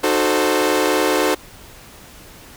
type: chord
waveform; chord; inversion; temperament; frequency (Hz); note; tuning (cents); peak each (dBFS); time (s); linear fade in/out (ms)
sawtooth; D# diminished seventh; none; equal with one note detuned; 306 / 370 / 440 / 523.3; D#4 / F#4 / A4 / C5; -29 / 0 / 0 / 0; -17; 0.03-1.35; 10
effects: pink hiss -42 dBFS RMS until 2.56 s